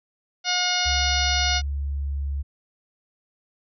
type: harmonic tone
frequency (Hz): 720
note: F#5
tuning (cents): -47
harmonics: 1 / 2 / 3 / 4 / 5 / 6 / 7 / 8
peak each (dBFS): -29 / -29 / -29 / -29 / -29 / -29 / -29 / -29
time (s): 0.44-1.62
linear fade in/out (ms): 50
type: tone with pitch glide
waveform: sine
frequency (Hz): 70.6 to 70.07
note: C#2 to C#2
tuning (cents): +32 to +19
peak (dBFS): -24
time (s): 0.85-2.43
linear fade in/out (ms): 20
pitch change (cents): -13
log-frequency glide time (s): 1.54-2.14
effects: none